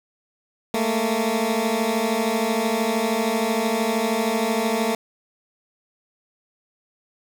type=beating tone pair; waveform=15% pulse; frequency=215.9 / 228.9 Hz; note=A3 / A#3; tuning=-33 / -31 cents; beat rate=13 Hz; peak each=-18 / -16 dBFS; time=0.74-4.95 s; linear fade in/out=2 ms; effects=7-bit